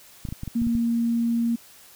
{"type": "clicks", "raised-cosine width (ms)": 5, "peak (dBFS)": -19, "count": 8, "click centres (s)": [0.252, 0.288, 0.325, 0.434, 0.477, 0.618, 0.669, 0.752]}
{"type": "tone", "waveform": "sine", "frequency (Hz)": 233.1, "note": "A#3", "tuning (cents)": 0, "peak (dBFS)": -20, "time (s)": [0.55, 1.56], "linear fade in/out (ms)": 10}
{"effects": ["white hiss -50 dBFS RMS until 1.95 s"]}